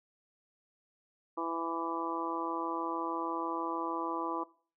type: harmonic tone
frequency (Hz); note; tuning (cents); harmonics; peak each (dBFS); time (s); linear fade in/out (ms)
166.3; E3; +16; 2 / 3 / 4 / 5 / 6 / 7; -37 / -42 / -44 / -42 / -38 / -39; 1.37-4.44; 10
effects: noise-tail reverb RT60 0.4 s tail -20 dB re dry